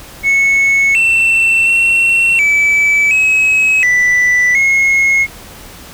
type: tone with pitch steps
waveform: sine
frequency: 2202 / 2687 / 2715 / 2303 / 2558 / 1979 / 2166 Hz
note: C#7 / E7 / F7 / D7 / D#7 / B6 / C#7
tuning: -12 / +33 / -50 / -34 / +47 / +3 / -41 cents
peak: -5 dBFS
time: 0.23-5.27 s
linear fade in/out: 50 ms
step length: 720 ms
effects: tanh soft clip ceiling -7 dBFS + pink hiss -34 dBFS RMS until 5.93 s